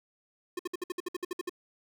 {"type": "tone bursts", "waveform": "square", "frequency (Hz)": 358.4, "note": "F4", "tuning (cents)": 45, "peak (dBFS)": -32, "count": 12, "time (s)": [0.57, 1.495], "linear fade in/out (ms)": 5, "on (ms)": 23, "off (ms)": 59, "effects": []}